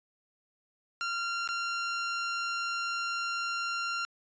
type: tone with dropouts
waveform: sawtooth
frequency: 1382 Hz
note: F6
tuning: 19 cents flat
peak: -27 dBFS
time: 1.01-4.05 s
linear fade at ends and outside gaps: 0 ms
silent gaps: 1.476-1.489 s
effects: resampled to 16000 Hz